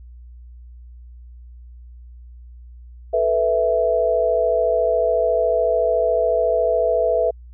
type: chord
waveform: sine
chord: A suspended second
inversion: none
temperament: equal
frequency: 440 / 493.9 / 659.3 Hz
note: A4 / B4 / E5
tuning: 0 / 0 / 0 cents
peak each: -23 / -20 / -18 dBFS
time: 3.13-7.31 s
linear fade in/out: 10 ms
effects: added 60 Hz sine -38 dBFS peak until 7.53 s